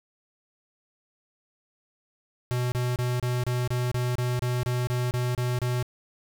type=tone bursts; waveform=square; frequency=123.8 Hz; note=B2; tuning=5 cents sharp; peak=-25 dBFS; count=14; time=2.51-5.827 s; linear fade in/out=0 ms; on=210 ms; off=29 ms; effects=none